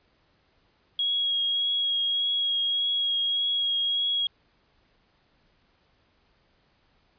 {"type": "tone with vibrato", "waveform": "sine", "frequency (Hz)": 3300, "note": "G#7", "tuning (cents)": -12, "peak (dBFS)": -23, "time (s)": [0.99, 4.27], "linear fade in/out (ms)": 2, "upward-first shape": "triangle", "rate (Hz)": 1.7, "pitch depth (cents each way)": 17, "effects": ["pink hiss -66 dBFS RMS until 7.18 s", "resampled to 11025 Hz"]}